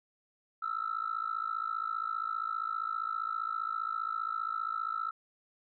sine tone with amplitude modulation, 1318 Hz, E6, 1 cent flat, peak -27 dBFS, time 0.62-5.11 s, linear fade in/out 10 ms, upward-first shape sine, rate 55.1 Hz, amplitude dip 95%, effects tanh soft clip ceiling -25 dBFS

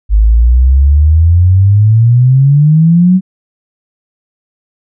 sine exponential sweep, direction up, 50.6 to 190 Hz, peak -3 dBFS, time 0.09-3.21 s, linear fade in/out 50 ms, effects none

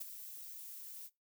violet noise with ADSR envelope, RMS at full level -40 dBFS, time 0-1.1 s, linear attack 14 ms, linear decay 16 ms, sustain -9 dB, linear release 45 ms, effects noise-tail reverb RT60 0.2 s tail -20 dB re dry

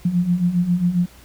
sine beating tone pair, 171.4 / 178.8 Hz, F3 / F3, -32 / +41 cents, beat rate 7.4 Hz, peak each -22 / -17 dBFS, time 0.05-1.06 s, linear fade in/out 5 ms, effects added 60 Hz sine -47 dBFS peak until 1.24 s + pink hiss -48 dBFS RMS until 1.24 s

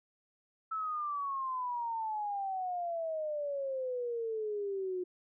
sine exponential sweep, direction down, 1318.5 to 358.5 Hz, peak -33 dBFS, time 0.71-5.04 s, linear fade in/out 10 ms, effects none

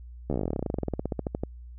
slowing click train, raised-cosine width 2 ms, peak -15 dBFS, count 30, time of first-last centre 0.3-1.436 s, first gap 13 ms, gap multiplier 1.07, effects added 60 Hz sine -41 dBFS peak until 1.78 s

